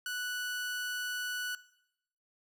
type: tone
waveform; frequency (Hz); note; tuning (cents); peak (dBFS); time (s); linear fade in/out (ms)
sawtooth; 1480; F#6; 0; -31; 0.06-1.55; 2
effects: noise-tail reverb RT60 0.8 s tail -18 dB re dry